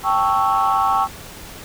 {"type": "chord", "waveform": "sine", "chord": "A dominant seventh", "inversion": "third", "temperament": "equal", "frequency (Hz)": [784, 880, 1108.7, 1318.5], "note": ["G5", "A5", "C#6", "E6"], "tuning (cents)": [0, 0, 0, 0], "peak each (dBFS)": [-18, -22, -18, -21], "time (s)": [0.03, 1.08], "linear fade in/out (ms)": 50, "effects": ["tanh soft clip ceiling -8 dBFS", "pink hiss -37 dBFS RMS until 1.64 s"]}